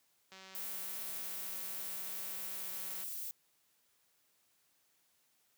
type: click train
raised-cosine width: 0.2 ms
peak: -36 dBFS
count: 517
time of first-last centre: 0.32-3.036 s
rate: 190 Hz
type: noise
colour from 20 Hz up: violet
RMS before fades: -42 dBFS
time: 0.55-3.31 s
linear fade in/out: 0 ms
effects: white hiss -74 dBFS RMS until 5.57 s + high-pass 80 Hz 12 dB/octave